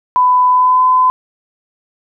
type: tone with pitch glide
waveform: sine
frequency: 1000 to 1015.7 Hz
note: B5 to B5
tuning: +21 to +48 cents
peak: -7 dBFS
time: 0.16-1.1 s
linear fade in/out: 0 ms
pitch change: +27 cents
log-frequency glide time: 0.49-0.82 s
effects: none